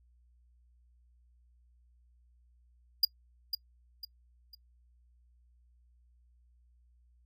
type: tone with echo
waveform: square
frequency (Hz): 4855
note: D#8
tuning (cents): -43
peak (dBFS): -20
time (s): 3.03-3.05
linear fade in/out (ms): 5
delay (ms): 500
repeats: 3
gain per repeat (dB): -9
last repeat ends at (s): 4.55
effects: noise-tail reverb RT60 0.1 s tail -24 dB re dry + added 60 Hz sine -62 dBFS peak until 7.25 s